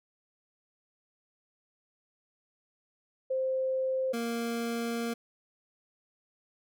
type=tone pair in turn; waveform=sine / 25% pulse; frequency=523.3 / 233.1 Hz; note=C5 / A#3; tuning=0 / 0 cents; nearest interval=octave + major second; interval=1400 cents; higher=first; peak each=-27 / -27 dBFS; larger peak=neither; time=3.3-4.13 / 4.13-5.14 s; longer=second; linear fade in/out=10 ms; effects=none